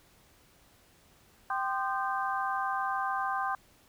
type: harmonic tone with a mistuned harmonic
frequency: 260 Hz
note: C4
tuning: 11 cents flat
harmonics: 3 / 4 / 5 / 6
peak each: -33 / -34 / -35 / -36 dBFS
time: 1.5-3.55 s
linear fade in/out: 2 ms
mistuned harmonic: 5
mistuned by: -120 cents
effects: pink hiss -62 dBFS RMS until 3.88 s